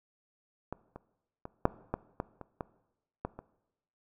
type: clicks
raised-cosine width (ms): 1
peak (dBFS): -22 / -29 / -26 / -8 / -16 / -18 / -29 / -21 / -19 / -28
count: 10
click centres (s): 0.726 / 0.96 / 1.454 / 1.654 / 1.94 / 2.201 / 2.413 / 2.608 / 3.25 / 3.39
effects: noise-tail reverb RT60 0.9 s tail -19 dB re dry